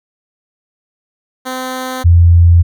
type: tone pair in turn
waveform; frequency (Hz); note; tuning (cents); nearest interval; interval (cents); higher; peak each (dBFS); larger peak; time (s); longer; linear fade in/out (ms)
10% pulse / sine; 257.4 / 85.55; C4 / F2; -28 / -35; octave + perfect fifth; 1907; first; -11 / -3; second; 1.45-2.04 / 2.04-2.63; neither; 20
effects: none